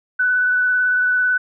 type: tone with vibrato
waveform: sine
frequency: 1492 Hz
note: F#6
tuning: 14 cents sharp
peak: -14 dBFS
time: 0.19-1.38 s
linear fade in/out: 10 ms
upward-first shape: sine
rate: 18 Hz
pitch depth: 15 cents each way
effects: none